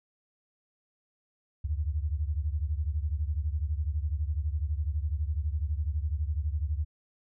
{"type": "beating tone pair", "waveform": "sine", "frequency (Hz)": [71.9, 83.9], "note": ["D2", "E2"], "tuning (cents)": [-36, 31], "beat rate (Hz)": 12, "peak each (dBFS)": [-29, -32], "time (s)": [1.64, 6.85], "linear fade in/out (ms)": 10, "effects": []}